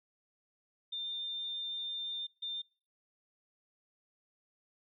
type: tone bursts at uneven times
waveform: sine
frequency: 3603 Hz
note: A7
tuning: 40 cents sharp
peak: -36 dBFS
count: 2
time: 0.92-2.27 / 2.42-2.62 s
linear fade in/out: 10 ms
effects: noise-tail reverb RT60 0.4 s tail -25 dB re dry